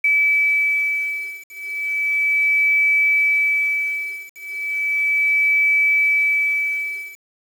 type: beating tone pair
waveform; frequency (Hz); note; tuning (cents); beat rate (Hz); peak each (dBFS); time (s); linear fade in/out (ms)
sine; 2300 / 2300.35; D7 / D7; -37 / -36; 0.35; -19; 0.04-7.18; 5
effects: 7-bit